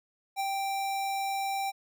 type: tone with ADSR envelope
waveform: square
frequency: 784 Hz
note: G5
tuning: in tune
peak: -28 dBFS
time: 0.36-1.72 s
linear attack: 39 ms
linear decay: 24 ms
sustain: -2 dB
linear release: 29 ms
effects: none

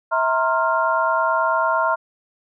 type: tone cluster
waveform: sine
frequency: 649 / 931 / 1060 / 1390 Hz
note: E5 / A#5 / C6 / F6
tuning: -27 / -2 / +22 / -9 cents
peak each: -22 dBFS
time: 0.11-1.96 s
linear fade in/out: 20 ms
effects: none

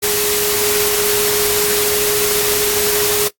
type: tone in noise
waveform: sine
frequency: 415.3 Hz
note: G#4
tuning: in tune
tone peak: -19 dBFS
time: 0.02-3.29 s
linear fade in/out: 20 ms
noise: white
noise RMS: -17 dBFS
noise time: 0.02-3.29 s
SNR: -5 dB
effects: noise-tail reverb RT60 0.1 s tail -17 dB re dry + AAC 64 kbps

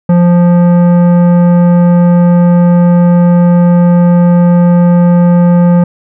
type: tone with tanh clipping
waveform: triangle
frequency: 174.8 Hz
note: F3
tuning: 2 cents sharp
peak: -5 dBFS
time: 0.09-5.84 s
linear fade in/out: 5 ms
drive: 17 dB
effects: none

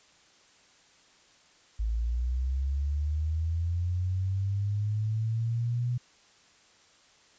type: linear sweep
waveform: sine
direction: up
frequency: 53.5 to 123.47 Hz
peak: -26 dBFS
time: 1.79-5.98 s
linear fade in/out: 10 ms
effects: white hiss -60 dBFS RMS until 7.38 s + resampled to 16000 Hz

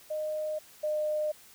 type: tone pair in turn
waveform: sine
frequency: 615 / 608.3 Hz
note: D#5 / D#5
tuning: -20 / -39 cents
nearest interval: unison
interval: 19 cents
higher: first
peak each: -30 / -27 dBFS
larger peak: second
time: 0.1-0.59 / 0.83-1.32 s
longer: neither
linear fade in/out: 10 ms
effects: white hiss -55 dBFS RMS until 1.54 s

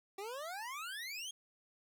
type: exponential sweep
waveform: 25% pulse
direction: up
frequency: 379.9 to 3304 Hz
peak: -38 dBFS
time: 0.18-1.31 s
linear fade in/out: 5 ms
effects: 12-bit

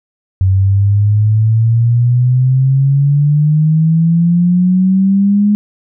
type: exponential sweep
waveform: sine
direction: up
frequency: 93.7 to 208.8 Hz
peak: -7 dBFS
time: 0.41-5.55 s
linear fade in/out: 0 ms
effects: none

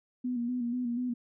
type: tone with vibrato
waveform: sine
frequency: 243.4 Hz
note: B3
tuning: 25 cents flat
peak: -29 dBFS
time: 0.24-1.14 s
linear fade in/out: 10 ms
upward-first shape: square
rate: 4.1 Hz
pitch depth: 43 cents each way
effects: none

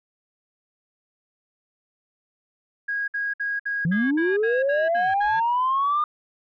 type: tone bursts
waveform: sine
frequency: 1643 Hz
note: G#6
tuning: 19 cents flat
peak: -23 dBFS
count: 10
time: 2.88-5.402 s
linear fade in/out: 10 ms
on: 200 ms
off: 58 ms
type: linear sweep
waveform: sine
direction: up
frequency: 155.56 to 1220 Hz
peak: -18 dBFS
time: 3.85-6.04 s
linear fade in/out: 2 ms
effects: tanh soft clip ceiling -15 dBFS

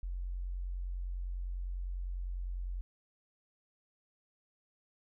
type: tone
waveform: sine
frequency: 44.96 Hz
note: F#1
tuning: 49 cents flat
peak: -35 dBFS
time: 0.03-2.81 s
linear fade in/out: 0 ms
effects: none

